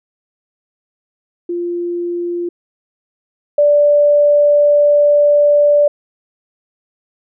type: tone pair in turn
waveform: sine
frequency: 347.7 / 584.8 Hz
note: F4 / D5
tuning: -8 / -7 cents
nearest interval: major sixth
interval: 901 cents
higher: second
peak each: -17 / -7 dBFS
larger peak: second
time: 1.49-2.49 / 3.58-5.88 s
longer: second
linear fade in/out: 5 ms
effects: none